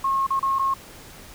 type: tone with dropouts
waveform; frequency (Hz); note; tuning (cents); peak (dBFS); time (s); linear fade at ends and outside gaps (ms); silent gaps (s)
sine; 1082; C#6; -42; -19; 0.04-0.74; 5; 0.267-0.304 / 0.395-0.427 / 0.587-0.593
effects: pink hiss -44 dBFS RMS until 1.34 s